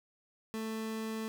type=tone; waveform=30% pulse; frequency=221 Hz; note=A3; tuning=8 cents sharp; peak=-33 dBFS; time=0.54-1.28 s; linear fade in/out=0 ms; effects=none